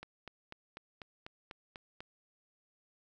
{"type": "click train", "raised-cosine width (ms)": 0.3, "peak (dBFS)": -29, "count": 9, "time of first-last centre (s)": [0.03, 2.005], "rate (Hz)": 4.05, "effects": []}